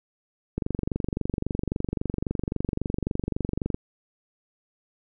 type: click train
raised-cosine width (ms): 3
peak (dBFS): -13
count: 76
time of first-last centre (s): 0.58-3.745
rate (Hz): 23.7
effects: none